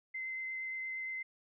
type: tone with vibrato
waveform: sine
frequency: 2065 Hz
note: C7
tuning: 23 cents flat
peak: -37 dBFS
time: 0.14-1.23 s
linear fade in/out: 10 ms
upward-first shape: triangle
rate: 8.6 Hz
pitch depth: 11 cents each way
effects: none